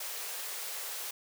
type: high-pass noise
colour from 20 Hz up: white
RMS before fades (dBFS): -39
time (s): 0-1.11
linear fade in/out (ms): 5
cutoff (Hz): 400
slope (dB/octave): 48
effects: none